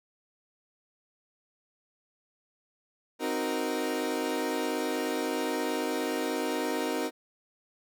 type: chord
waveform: 30% pulse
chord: C half-diminished seventh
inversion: none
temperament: equal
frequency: 261.6 / 311.1 / 370 / 466.2 Hz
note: C4 / Eb4 / Gb4 / Bb4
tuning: 0 / 0 / 0 / 0 cents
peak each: -32 / -31 / -33 / -31 dBFS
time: 3.19-7.11 s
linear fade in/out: 50 ms
effects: none